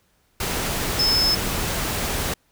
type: tone in noise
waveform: sine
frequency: 5220 Hz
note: E8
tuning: 18 cents flat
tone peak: -17 dBFS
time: 0.99-1.35 s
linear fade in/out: 5 ms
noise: pink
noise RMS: -25 dBFS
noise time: 0.4-2.34 s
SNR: +5 dB
effects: pink hiss -64 dBFS RMS until 2.51 s